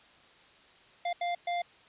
square tone bursts at uneven times, 698.5 Hz, F5, in tune, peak -30 dBFS, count 3, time 1.05-1.13 / 1.21-1.35 / 1.47-1.62 s, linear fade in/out 5 ms, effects white hiss -58 dBFS RMS until 1.88 s + resampled to 8000 Hz

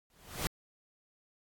pink noise with exponential growth, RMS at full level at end -31 dBFS, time 0.1-0.47 s, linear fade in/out 1 ms, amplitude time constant 79 ms, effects AAC 64 kbps

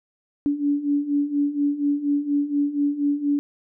sine beating tone pair, 285 / 289.2 Hz, C#4 / D4, +48 / -27 cents, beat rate 4.2 Hz, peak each -25 / -21 dBFS, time 0.46-3.39 s, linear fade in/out 0 ms, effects none

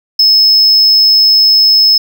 triangle tone, 5200 Hz, E8, 24 cents flat, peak -3 dBFS, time 0.19-1.98 s, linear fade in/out 5 ms, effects none

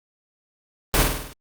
pink noise with echo, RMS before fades -18 dBFS, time 0.94-1.03 s, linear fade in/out 0 ms, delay 50 ms, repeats 6, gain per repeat -4 dB, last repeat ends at 1.33 s, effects Opus 32 kbps

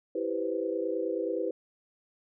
sine chord, C major seventh, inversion first, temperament equal, 329.6 / 392 / 493.9 / 523.3 Hz, E4 / G4 / B4 / C5, 0 / 0 / 0 / 0 cents, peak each -34 / -34 / -32 / -37 dBFS, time 0.15-1.51 s, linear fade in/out 5 ms, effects none

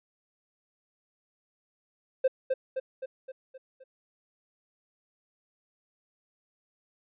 triangle tone with echo, 523.3 Hz, C5, in tune, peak -16 dBFS, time 2.24-2.28 s, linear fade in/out 10 ms, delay 260 ms, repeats 6, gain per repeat -5 dB, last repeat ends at 3.84 s, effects tanh soft clip ceiling -15 dBFS + resampled to 8000 Hz

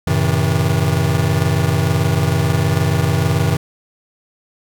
square chord, F# diminished seventh, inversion none, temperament just, 92.5 / 111 / 133.2 / 159.84 Hz, F#2 / A2 / C3 / Eb3, 0 / +16 / +31 / +47 cents, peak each -20 / -22 / -20 / -19 dBFS, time 0.07-3.57 s, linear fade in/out 5 ms, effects none

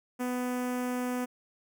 sawtooth tone with notch filter, 248.9 Hz, B3, 14 cents sharp, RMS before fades -32 dBFS, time 0.19-1.26 s, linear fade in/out 20 ms, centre 4000 Hz, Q 0.88, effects none

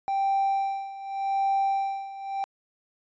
triangle tone with tremolo, 784 Hz, G5, in tune, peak -18 dBFS, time 0.08-2.44 s, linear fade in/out 0 ms, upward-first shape sine, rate 0.85 Hz, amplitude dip 85%, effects tanh soft clip ceiling -17 dBFS + resampled to 16000 Hz

